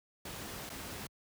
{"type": "noise with dropouts", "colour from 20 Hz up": "pink", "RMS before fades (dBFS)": -43, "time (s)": [0.25, 1.07], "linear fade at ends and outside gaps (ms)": 5, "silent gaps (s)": [0.694, 0.699], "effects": ["high-pass 60 Hz 12 dB/octave"]}